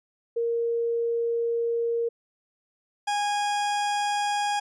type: tone pair in turn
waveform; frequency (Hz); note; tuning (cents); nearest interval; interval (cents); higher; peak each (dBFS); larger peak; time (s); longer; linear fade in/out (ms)
sine / 40% pulse; 466.2 / 822.6; A#4 / G#5; 0 / -17; minor seventh; 983; second; -23; neither; 0.36-2.09 / 3.07-4.6; first; 10
effects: resampled to 22050 Hz